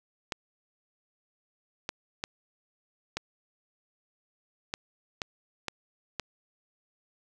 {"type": "clicks", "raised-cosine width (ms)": 0.2, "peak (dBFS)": -14, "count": 8, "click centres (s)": [0.322, 1.891, 2.239, 3.17, 4.739, 5.218, 5.683, 6.197], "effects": []}